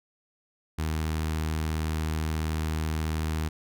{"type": "tone with notch filter", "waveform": "sawtooth", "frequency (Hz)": 78.5, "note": "D#2", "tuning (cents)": 16, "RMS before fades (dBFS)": -29, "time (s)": [0.78, 3.49], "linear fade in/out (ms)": 10, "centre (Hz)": 560, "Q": 1.9, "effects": []}